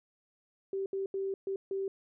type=tone bursts at uneven times; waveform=sine; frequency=388.5 Hz; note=G4; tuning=16 cents flat; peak=-31 dBFS; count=5; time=0.73-0.86 / 0.93-1.06 / 1.14-1.34 / 1.47-1.56 / 1.71-1.88 s; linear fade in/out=2 ms; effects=none